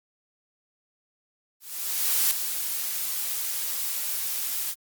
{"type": "noise with ADSR envelope", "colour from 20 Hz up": "blue", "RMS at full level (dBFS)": -21, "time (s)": [1.6, 4.75], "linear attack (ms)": 710, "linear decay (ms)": 5, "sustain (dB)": -8, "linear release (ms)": 48, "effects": ["Opus 48 kbps"]}